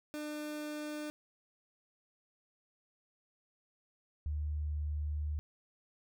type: tone pair in turn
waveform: 30% pulse / sine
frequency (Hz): 300.3 / 74.89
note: D4 / D2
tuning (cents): +39 / +34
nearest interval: 2 octaves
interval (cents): 2405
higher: first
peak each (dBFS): -36 / -33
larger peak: second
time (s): 0.14-1.1 / 4.26-5.39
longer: second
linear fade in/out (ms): 0
effects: none